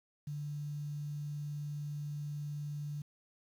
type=tone with quantisation; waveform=sine; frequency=146.83 Hz; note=D3; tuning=in tune; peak=-37 dBFS; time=0.27-3.02 s; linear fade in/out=5 ms; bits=10; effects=none